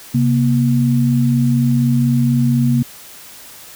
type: tone pair together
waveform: sine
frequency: 133.18 / 237.3 Hz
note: C3 / A#3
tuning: +31 / +31 cents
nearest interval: minor seventh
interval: 1000 cents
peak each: -14 dBFS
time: 0.14-2.83 s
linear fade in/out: 10 ms
effects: white hiss -38 dBFS RMS until 3.75 s